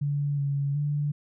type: tone with pitch steps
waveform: sine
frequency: 143.8 / 140.8 / 146.3 Hz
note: D3 / C#3 / D3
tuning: -36 / +27 / -6 cents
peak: -24 dBFS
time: 0.01-1.12 s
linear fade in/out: 10 ms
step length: 370 ms
effects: none